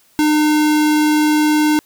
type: tone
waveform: square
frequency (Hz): 303.2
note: D#4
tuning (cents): -45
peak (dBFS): -12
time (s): 0.19-1.79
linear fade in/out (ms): 0
effects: white hiss -54 dBFS RMS until 1.85 s